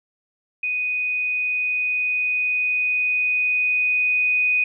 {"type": "tone with level ramp", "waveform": "sine", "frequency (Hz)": 2489, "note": "D#7", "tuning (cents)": 0, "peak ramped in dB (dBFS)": [-21, -16], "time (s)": [0.63, 4.64], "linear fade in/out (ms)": 5, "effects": []}